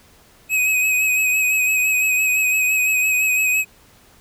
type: tone with vibrato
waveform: square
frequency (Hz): 2533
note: D#7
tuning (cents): +30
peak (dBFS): -16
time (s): 0.49-3.65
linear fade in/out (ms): 50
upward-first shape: sine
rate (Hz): 5.9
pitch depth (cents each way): 31
effects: pink hiss -51 dBFS RMS until 4.2 s